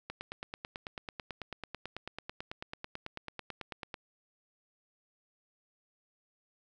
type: click train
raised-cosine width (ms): 0.3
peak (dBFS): -23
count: 36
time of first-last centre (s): 0.1-3.942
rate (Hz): 9.11
effects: none